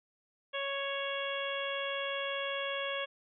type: harmonic tone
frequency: 554.4 Hz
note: C#5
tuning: in tune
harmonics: 1 / 2 / 3 / 4 / 5 / 6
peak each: -37 / -41 / -41 / -43 / -41 / -41 dBFS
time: 0.53-3.06 s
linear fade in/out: 20 ms
effects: none